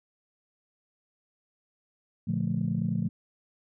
sine chord, Bb major seventh, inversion none, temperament just, 116.54 / 145.68 / 174.81 / 218.5 Hz, Bb2 / D3 / F3 / A3, 0 / -14 / +2 / -12 cents, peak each -32 / -32 / -29 / -31 dBFS, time 2.27-3.09 s, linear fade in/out 10 ms, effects tanh soft clip ceiling -17 dBFS

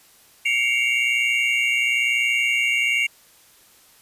triangle tone cluster, 2165 / 2286 / 2779 Hz, C#7 / D7 / F7, -41 / -47 / -9 cents, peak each -21 dBFS, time 0.45-3.07 s, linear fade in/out 10 ms, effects white hiss -53 dBFS RMS until 4.01 s + resampled to 32000 Hz

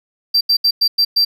triangle tone bursts at uneven times, 4699 Hz, D8, in tune, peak -9 dBFS, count 6, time 0.34-0.41 / 0.49-0.57 / 0.64-0.71 / 0.81-0.88 / 0.98-1.05 / 1.16-1.25 s, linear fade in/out 10 ms, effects none

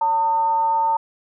sine tone with frequency modulation, 904 Hz, A5, 47 cents sharp, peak -16 dBFS, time 0.01-0.97 s, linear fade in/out 5 ms, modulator 338 Hz, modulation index 0.27, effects none

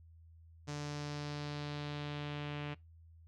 sawtooth tone with low-pass filter sweep, 146.83 Hz, D3, in tune, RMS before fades -41 dBFS, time 0.67-2.75 s, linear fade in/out 20 ms, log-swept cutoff 6200 to 2800 Hz, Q 2.3, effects noise-tail reverb RT60 0.2 s tail -22 dB re dry + added 82 Hz sine -56 dBFS peak until 3.27 s

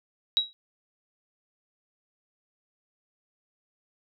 sine tone with exponential decay, 3855 Hz, B7, 43 cents flat, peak -16 dBFS, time 0.37-0.53 s, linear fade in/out 0 ms, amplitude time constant 33 ms, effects none

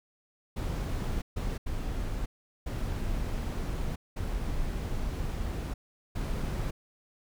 brown noise bursts at uneven times, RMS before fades -32 dBFS, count 6, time 0.56-1.22 / 1.36-1.58 / 1.66-2.26 / 2.66-3.96 / 4.16-5.74 / 6.15-6.71 s, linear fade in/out 10 ms, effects none

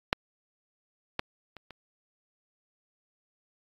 clicks, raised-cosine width 0.3 ms, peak -6 / -12 / -28 / -28 dBFS, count 4, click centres 0.129 / 1.194 / 1.567 / 1.707 s, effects AAC 32 kbps

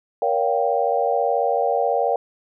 sine chord, G half-diminished seventh, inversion first, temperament just, 470.4 / 564.5 / 705.6 / 784 Hz, Bb4 / Db5 / F5 / G5, +16 / +31 / +18 / 0 cents, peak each -23 dBFS, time 0.22-2.16 s, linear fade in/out 2 ms, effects none

